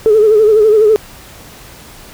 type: tone with vibrato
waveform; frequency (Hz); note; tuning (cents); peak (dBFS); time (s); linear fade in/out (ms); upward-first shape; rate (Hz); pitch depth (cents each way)
sine; 430; A4; -40; -4; 0.06-0.96; 0; sine; 12; 67
effects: tanh soft clip ceiling 0 dBFS + pink hiss -36 dBFS RMS until 2.13 s